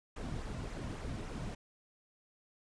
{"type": "noise with flanger", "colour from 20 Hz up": "brown", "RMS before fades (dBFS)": -41, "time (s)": [0.16, 1.55], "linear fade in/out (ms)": 5, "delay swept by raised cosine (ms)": [0.21, 2.51], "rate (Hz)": 3.6, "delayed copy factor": -0.5, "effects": ["resampled to 22050 Hz"]}